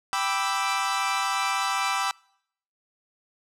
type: chord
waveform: sawtooth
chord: E minor seventh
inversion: first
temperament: equal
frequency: 784 / 987.8 / 1174.7 / 1318.5 Hz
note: G5 / B5 / D6 / E6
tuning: 0 / 0 / 0 / 0 cents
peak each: -26 dBFS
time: 0.13-2.11 s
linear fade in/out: 0 ms
effects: noise-tail reverb RT60 0.7 s tail -26 dB re dry + low-pass 9000 Hz 12 dB/octave